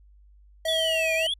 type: tone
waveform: square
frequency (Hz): 645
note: E5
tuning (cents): -38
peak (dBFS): -26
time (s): 0.65-1.27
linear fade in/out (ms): 5
type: exponential two-way sweep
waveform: triangle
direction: down then up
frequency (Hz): 3500 to 2349 to 3500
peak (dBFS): -23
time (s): 0.68-1.34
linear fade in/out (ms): 5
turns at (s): 1.15
effects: added 50 Hz sine -51 dBFS peak until 1.39 s + resampled to 32000 Hz